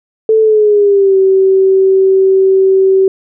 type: tone with pitch glide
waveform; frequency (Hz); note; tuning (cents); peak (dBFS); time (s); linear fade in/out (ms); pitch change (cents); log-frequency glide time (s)
sine; 440 to 383; A4 to G4; 0 to -40; -5; 0.29-3.08; 2; -240; 0.41-1.17
effects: none